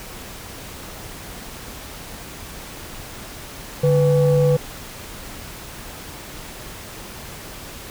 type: tone pair together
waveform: sine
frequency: 145.89 / 496 Hz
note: D3 / B4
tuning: -11 / +7 cents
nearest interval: octave + major sixth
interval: 2118 cents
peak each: -14 dBFS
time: 3.83-4.57 s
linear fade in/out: 10 ms
effects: tanh soft clip ceiling -9 dBFS + pink hiss -36 dBFS RMS until 7.9 s